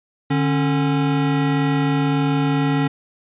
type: tone pair together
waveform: square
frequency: 147.92 / 274.6 Hz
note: D3 / C#4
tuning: +13 / -16 cents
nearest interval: major seventh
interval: 1071 cents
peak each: -20 dBFS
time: 0.3-2.88 s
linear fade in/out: 10 ms
effects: resampled to 8000 Hz